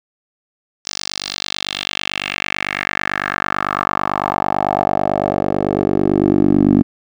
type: tone with band-pass filter sweep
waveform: 10% pulse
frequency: 49 Hz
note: G1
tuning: in tune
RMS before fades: -18 dBFS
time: 0.85-6.83 s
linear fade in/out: 10 ms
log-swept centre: 5500 to 260 Hz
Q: 3
effects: none